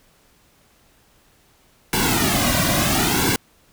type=noise with flanger; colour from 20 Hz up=pink; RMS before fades=-19 dBFS; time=1.93-3.36 s; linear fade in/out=2 ms; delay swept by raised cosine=1.6 to 2.33 ms; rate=0.73 Hz; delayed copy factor=-0.85; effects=pink hiss -57 dBFS RMS until 3.72 s